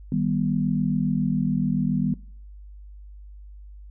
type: chord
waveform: sine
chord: Eb augmented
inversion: none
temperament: equal with one note detuned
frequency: 155.56 / 196 / 243.3 Hz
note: Eb3 / G3 / B3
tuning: 0 / 0 / -26 cents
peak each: -25 dBFS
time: 0.12-2.14 s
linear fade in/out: 2 ms
effects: noise-tail reverb RT60 0.5 s tail -21 dB re dry + added 50 Hz sine -40 dBFS peak until 3.9 s